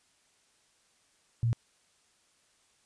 sine tone, 116.54 Hz, A#2, in tune, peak -24 dBFS, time 1.43-1.53 s, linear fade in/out 0 ms, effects white hiss -68 dBFS RMS until 2.85 s + resampled to 22050 Hz

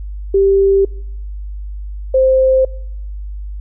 sine tone pair in turn, 392 / 523.3 Hz, G4 / C5, 0 / 0 cents, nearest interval perfect fourth, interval 500 cents, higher second, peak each -8 dBFS, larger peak neither, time 0.34-0.85 / 2.14-2.65 s, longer neither, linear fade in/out 5 ms, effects noise-tail reverb RT60 0.8 s tail -25 dB re dry + added 50 Hz sine -23 dBFS peak until 3.6 s

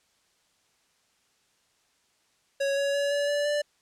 square tone with pitch steps, 554.4 / 560.8 / 567.4 / 574 / 580.6 / 587.4 Hz, C#5 / C#5 / C#5 / D5 / D5 / D5, 0 / +20 / +40 / -40 / -20 / 0 cents, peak -25 dBFS, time 2.6-3.62 s, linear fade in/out 10 ms, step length 170 ms, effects white hiss -68 dBFS RMS until 3.81 s + low-pass 8000 Hz 12 dB/octave

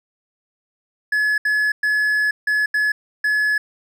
triangle tone bursts at uneven times, 1704 Hz, G#6, 44 cents sharp, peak -14 dBFS, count 6, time 1.12-1.38 / 1.45-1.72 / 1.83-2.31 / 2.47-2.66 / 2.74-2.92 / 3.24-3.58 s, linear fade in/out 5 ms, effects none

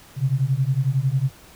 sine beating tone pair, 128.3 / 139.3 Hz, C3 / C#3, -34 / +9 cents, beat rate 11 Hz, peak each -21 / -21 dBFS, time 0.16-1.31 s, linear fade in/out 50 ms, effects pink hiss -48 dBFS RMS until 1.55 s

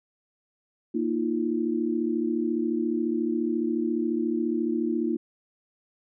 sine chord, Bb suspended fourth, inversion none, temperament equal with one note detuned, 233.1 / 311.1 / 345.4 Hz, Bb3 / Eb4 / F4, 0 / 0 / -19 cents, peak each -28 dBFS, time 0.94-5.17 s, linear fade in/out 10 ms, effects none

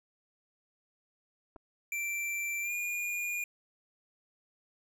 clicks, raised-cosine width 1 ms, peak -36 dBFS, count 2, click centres 1.561 / 1.564 s
square tone with pitch glide, 2348 to 2429 Hz, D7 to D#7, -1 to -42 cents, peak -33 dBFS, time 1.92-3.44 s, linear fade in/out 2 ms, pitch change +59 cents, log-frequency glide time 2.62-2.72 s
effects none

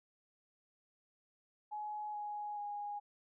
sine tone with pitch steps, 843 / 833.3 / 823.7 Hz, G#5 / G#5 / G#5, +26 / +6 / -14 cents, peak -39 dBFS, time 1.71-3 s, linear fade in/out 20 ms, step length 430 ms, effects none

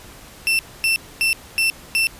35% pulse tone bursts, 2681 Hz, E7, 29 cents sharp, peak -14 dBFS, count 5, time 0.47-2.07 s, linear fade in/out 0 ms, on 120 ms, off 250 ms, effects pink hiss -42 dBFS RMS until 2.19 s + resampled to 32000 Hz

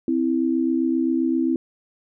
sine tone pair together, 260.2 / 327.8 Hz, C4 / E4, -9 / -10 cents, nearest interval major third, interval 399 cents, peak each -21 dBFS, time 0.08-1.56 s, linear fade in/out 2 ms, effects none

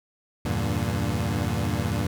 25% pulse chord, E half-diminished seventh, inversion none, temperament equal with one note detuned, 82.41 / 98 / 116.54 / 148.54 Hz, E2 / G2 / Bb2 / D3, 0 / 0 / 0 / +20 cents, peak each -26 / -25 / -25 / -29 dBFS, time 0.45-2.07 s, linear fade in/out 5 ms, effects none

